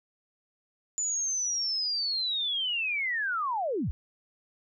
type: linear sweep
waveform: sine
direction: down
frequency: 7040 to 43.65 Hz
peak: -27 dBFS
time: 0.98-3.91 s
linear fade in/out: 0 ms
effects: none